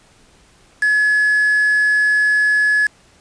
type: tone with quantisation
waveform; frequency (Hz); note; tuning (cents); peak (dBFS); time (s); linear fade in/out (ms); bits
sine; 1700; G#6; +40; -12; 0.82-2.87; 5; 4
effects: pink hiss -51 dBFS RMS until 3.2 s + resampled to 22050 Hz